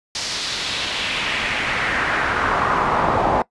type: noise with band-pass filter sweep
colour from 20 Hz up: brown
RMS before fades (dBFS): -21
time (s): 0.15-3.42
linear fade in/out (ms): 2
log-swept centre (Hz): 5200 to 790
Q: 2
effects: noise-tail reverb RT60 0.1 s tail -20 dB re dry + resampled to 24000 Hz